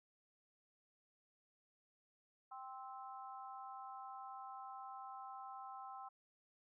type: harmonic tone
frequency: 261.6 Hz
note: C4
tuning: in tune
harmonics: 3 / 4 / 5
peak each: -51 / -53 / -54 dBFS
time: 2.51-6.09 s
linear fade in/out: 10 ms
effects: none